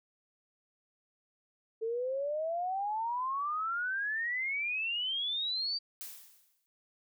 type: exponential sweep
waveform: sine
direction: up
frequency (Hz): 439.6 to 4679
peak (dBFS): -31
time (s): 1.81-5.79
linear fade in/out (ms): 20
type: noise with exponential decay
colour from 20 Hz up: blue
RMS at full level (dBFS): -41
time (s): 6.01-6.66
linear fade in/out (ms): 0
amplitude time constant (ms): 140
effects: none